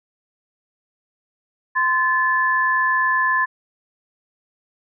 sine tone pair together, 1034.6 / 1736 Hz, C6 / A6, -20 / -24 cents, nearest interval major sixth, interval 896 cents, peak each -19 / -18 dBFS, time 1.75-3.46 s, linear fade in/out 20 ms, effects none

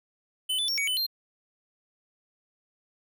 square tone with pitch steps, 3027 / 3491 / 5510 / 2248 / 3013 / 4182 Hz, F#7 / A7 / F8 / C#7 / F#7 / C8, +39 / -14 / -24 / +24 / +31 / -2 cents, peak -26 dBFS, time 0.49-1.066 s, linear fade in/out 10 ms, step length 96 ms, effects none

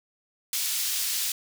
pink high-pass noise, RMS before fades -28 dBFS, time 0.53-1.32 s, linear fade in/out 2 ms, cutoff 3900 Hz, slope 12 dB/octave, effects none

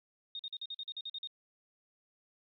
sine tone bursts, 3700 Hz, A#7, 14 cents flat, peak -38 dBFS, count 11, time 0.35-1.273 s, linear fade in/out 2 ms, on 43 ms, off 45 ms, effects AAC 64 kbps

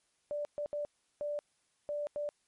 sine tone bursts at uneven times, 587.3 Hz, D5, in tune, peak -33 dBFS, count 6, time 0.31-0.45 / 0.58-0.66 / 0.73-0.85 / 1.21-1.39 / 1.89-2.07 / 2.16-2.29 s, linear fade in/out 0 ms, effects white hiss -75 dBFS RMS until 2.47 s + MP3 48 kbps

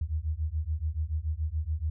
sine beating tone pair, 74.7 / 81.7 Hz, D2 / E2, +30 / -15 cents, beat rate 7 Hz, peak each -31 dBFS, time 0.01-1.9 s, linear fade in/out 5 ms, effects none

